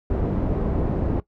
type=low-pass noise; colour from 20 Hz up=pink; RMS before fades=-23 dBFS; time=0.1-1.2 s; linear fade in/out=2 ms; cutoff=480 Hz; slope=12 dB/octave; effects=noise-tail reverb RT60 0.1 s tail -17 dB re dry